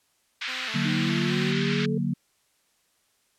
pink band-pass noise, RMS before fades -32 dBFS, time 0.41-1.86 s, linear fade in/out 5 ms, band 1500 to 4200 Hz, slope 24 dB/octave
5% pulse tone with vibrato, 237.2 Hz, A#3, 30 cents sharp, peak -28 dBFS, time 0.47-1.53 s, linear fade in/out 20 ms, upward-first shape square, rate 2.4 Hz, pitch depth 140 cents each way
sine chord, D augmented, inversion none, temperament equal, 146.83 / 185 / 233.1 Hz, D3 / F#3 / A#3, 0 / 0 / 0 cents, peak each -28 dBFS, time 0.74-2.14 s, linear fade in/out 10 ms
sine linear sweep, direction up, 300.7 to 440 Hz, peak -30 dBFS, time 0.85-1.98 s, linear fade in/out 5 ms
effects white hiss -68 dBFS RMS until 3.38 s + low-pass 11000 Hz 12 dB/octave

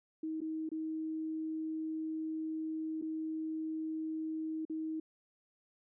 sine tone with dropouts, 316.5 Hz, D#4, 30 cents sharp, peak -35 dBFS, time 0.23-5 s, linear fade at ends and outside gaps 5 ms, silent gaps 0.406-0.415 / 0.691-0.716 / 3.015-3.022 / 4.652-4.697 s, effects none

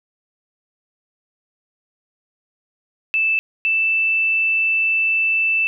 sine tone pair in turn, 2637 / 2648 Hz, E7 / E7, 0 / +7 cents, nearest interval unison, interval 7 cents, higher second, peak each -15 dBFS, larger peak neither, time 3.14-3.39 / 3.65-5.67 s, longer second, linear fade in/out 0 ms, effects none

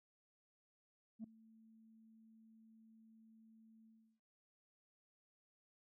sine tone with ADSR envelope, 222.4 Hz, A3, 19 cents sharp, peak -40 dBFS, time 1.19-4.2 s, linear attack 50 ms, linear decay 5 ms, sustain -23 dB, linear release 340 ms, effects noise-tail reverb RT60 0.3 s tail -25 dB re dry + tanh soft clip ceiling -42 dBFS

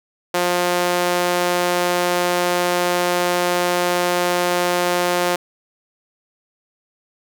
sawtooth tone with high-pass filter, 177.1 Hz, F3, 24 cents sharp, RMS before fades -19 dBFS, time 0.34-5.36 s, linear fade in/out 5 ms, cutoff 470 Hz, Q 1.1, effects none

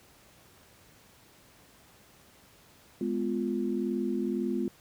sine chord, F diminished, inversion first, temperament just, 209.5 / 251.4 / 349.2 Hz, Ab3 / Cb4 / F4, +15 / +31 / 0 cents, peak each -32 dBFS, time 3.01-4.68 s, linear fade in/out 2 ms, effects pink hiss -58 dBFS RMS until 4.8 s + high-pass 60 Hz 12 dB/octave

